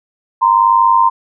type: tone pair together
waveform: sine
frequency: 932.3 / 1032.9 Hz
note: A#5 / C6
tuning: 0 / -23 cents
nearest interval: major second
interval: 177 cents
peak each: -10 dBFS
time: 0.41-1.1 s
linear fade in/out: 20 ms
effects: none